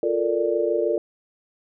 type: chord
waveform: sine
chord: Bb major seventh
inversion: second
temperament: equal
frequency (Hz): 349.2 / 440 / 466.2 / 587.3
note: F4 / A4 / Bb4 / D5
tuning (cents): 0 / 0 / 0 / 0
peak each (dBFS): -25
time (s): 0.03-0.98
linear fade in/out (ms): 2
effects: none